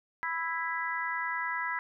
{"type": "harmonic tone", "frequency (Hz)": 330, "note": "E4", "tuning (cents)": 2, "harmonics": [3, 4, 5, 6], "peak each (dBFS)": [-35, -38, -36, -35], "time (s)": [0.23, 1.79], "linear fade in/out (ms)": 0, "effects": []}